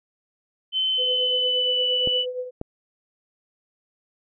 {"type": "tone with pitch glide", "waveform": "sine", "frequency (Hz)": [3063, 2969], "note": ["G7", "F#7"], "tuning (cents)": [-41, 5], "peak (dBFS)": -20, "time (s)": [0.72, 2.26], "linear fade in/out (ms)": 50, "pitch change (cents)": -54, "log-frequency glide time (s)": [0.91, 1.83]}
{"type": "tone with tremolo", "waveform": "sine", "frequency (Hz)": 502, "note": "B4", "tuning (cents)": 28, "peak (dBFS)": -24, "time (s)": [0.97, 2.51], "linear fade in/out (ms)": 50, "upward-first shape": "triangle", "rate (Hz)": 8.6, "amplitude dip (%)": 70}
{"type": "clicks", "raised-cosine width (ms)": 2, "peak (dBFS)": -16, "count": 2, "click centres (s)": [2.074, 2.614]}
{"effects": []}